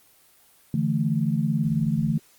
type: chord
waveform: sine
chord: D suspended second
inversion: none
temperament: just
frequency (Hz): 146.83 / 165.19 / 220.2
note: D3 / E3 / A3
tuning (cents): 0 / +4 / +2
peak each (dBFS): -25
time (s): 0.74-2.18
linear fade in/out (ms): 2
effects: white hiss -57 dBFS RMS until 2.38 s + Opus 24 kbps